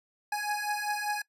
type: beating tone pair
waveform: 25% pulse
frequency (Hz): 830.6 / 835.7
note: G#5 / G#5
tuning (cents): 0 / +11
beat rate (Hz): 5.1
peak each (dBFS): -29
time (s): 0.32-1.22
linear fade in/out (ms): 5
effects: noise-tail reverb RT60 0.1 s tail -22 dB re dry + resampled to 32000 Hz